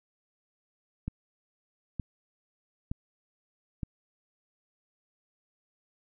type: click train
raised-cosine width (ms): 5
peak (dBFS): -20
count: 4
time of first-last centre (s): 1.08-3.832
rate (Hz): 1.09
effects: none